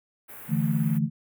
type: band-stop noise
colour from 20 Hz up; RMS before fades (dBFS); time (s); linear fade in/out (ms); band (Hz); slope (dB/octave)
white; -43; 0.28-0.99; 20; 2300 to 11000; 24
type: chord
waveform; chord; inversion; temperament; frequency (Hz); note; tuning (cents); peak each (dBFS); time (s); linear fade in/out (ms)
sine; D suspended second; none; equal; 146.83 / 164.81 / 220; D3 / E3 / A3; 0 / 0 / 0; -26; 0.48-1.1; 50
effects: none